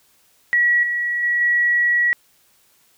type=tone with level steps; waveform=sine; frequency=1925 Hz; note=B6; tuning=45 cents flat; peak=-13 / -19 / -16 / -14 dBFS; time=0.53-2.13 s; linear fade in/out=0 ms; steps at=0.83 / 1.23 / 1.41 s; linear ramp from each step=2 ms; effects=white hiss -58 dBFS RMS until 2.97 s